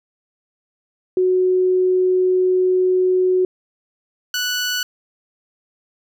sine / 15% pulse tone pair in turn, 368.7 / 1480.8 Hz, F#4 / F#6, -6 / +1 cents, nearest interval 2 octaves, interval 2407 cents, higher second, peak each -13 dBFS, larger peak neither, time 1.17-3.45 / 4.34-4.83 s, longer first, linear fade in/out 2 ms, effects none

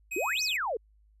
square tone, 2524 Hz, D#7, 24 cents sharp, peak -33 dBFS, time 0.11-0.57 s, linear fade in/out 10 ms
sine exponential two-way sweep, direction up then down, 317.1 to 6260 to 407.3 Hz, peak -28 dBFS, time 0.16-0.77 s, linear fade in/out 5 ms, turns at 0.43 s
effects added 52 Hz sine -59 dBFS peak until 1.2 s + resampled to 32000 Hz

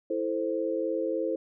sine chord, A minor, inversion second, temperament equal, 329.6 / 440 / 523.3 Hz, E4 / A4 / C5, 0 / 0 / 0 cents, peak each -31 / -32 / -30 dBFS, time 0.1-1.36 s, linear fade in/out 5 ms, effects none

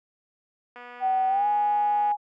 click train, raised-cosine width 0.5 ms, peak -28 dBFS, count 332, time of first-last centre 0.76-2.117 s, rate 244 Hz
sine tone with pitch glide, 760 to 828.8 Hz, F#5 to G#5, +46 to -4 cents, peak -20 dBFS, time 1-2.17 s, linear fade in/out 50 ms, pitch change +150 cents, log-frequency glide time 1.28-1.47 s
effects high-pass 400 Hz 12 dB/octave

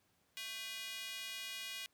square tone with high-pass filter, 222.6 Hz, A3, 20 cents sharp, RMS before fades -45 dBFS, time 0.37-1.86 s, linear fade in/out 0 ms, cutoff 2700 Hz, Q 2.1, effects pink hiss -75 dBFS RMS until 1.93 s + high-pass 80 Hz 12 dB/octave

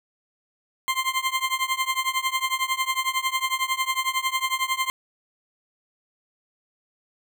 20% pulse tone with tremolo, 1049 Hz, C6, 4 cents sharp, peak -14 dBFS, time 0.88-4.9 s, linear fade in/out 0 ms, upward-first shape triangle, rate 11 Hz, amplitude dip 95%, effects none

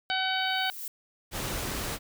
violet noise with exponential growth, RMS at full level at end -35 dBFS, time 0.09-0.88 s, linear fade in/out 2 ms, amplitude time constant 170 ms
harmonic tone, 756 Hz, F#5, 37 cents sharp, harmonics 1 / 2 / 3 / 4 / 5 / 6, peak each -31 / -31 / -36 / -33 / -34 / -38 dBFS, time 0.1-0.7 s, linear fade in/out 0 ms
pink noise, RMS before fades -33 dBFS, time 1.31-1.99 s, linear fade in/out 50 ms
effects none

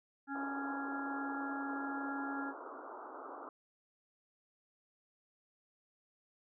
harmonic tone, 277.2 Hz, C#4, in tune, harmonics 1 / 3 / 5 / 6, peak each -40 / -44 / -43 / -48 dBFS, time 0.27-2.54 s, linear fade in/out 50 ms
white band-pass noise, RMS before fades -48 dBFS, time 0.35-3.49 s, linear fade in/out 2 ms, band 260 to 1400 Hz, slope 96 dB/octave
effects none

